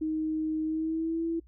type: tone with pitch glide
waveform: sine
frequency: 313.2 to 331.2 Hz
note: D#4 to E4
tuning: +11 to +8 cents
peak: -27 dBFS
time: 0.01-1.4 s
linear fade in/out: 10 ms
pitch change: +97 cents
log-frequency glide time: 0.64-1.25 s
effects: noise-tail reverb RT60 0.1 s tail -24 dB re dry + added 60 Hz sine -53 dBFS peak until 1.47 s